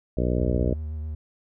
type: harmonic tone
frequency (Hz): 61.1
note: B1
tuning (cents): -18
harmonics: 1 / 2 / 3 / 4 / 5 / 6 / 7 / 8 / 9 / 10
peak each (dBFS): -25 / -28 / -30 / -31 / -32 / -33 / -33 / -34 / -35 / -35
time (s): 0.17-0.74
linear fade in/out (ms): 5
type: tone with vibrato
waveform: triangle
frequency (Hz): 77.2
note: D#2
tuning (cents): -13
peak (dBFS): -27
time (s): 0.38-1.15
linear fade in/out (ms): 5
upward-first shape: sine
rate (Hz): 7.6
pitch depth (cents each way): 28
effects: none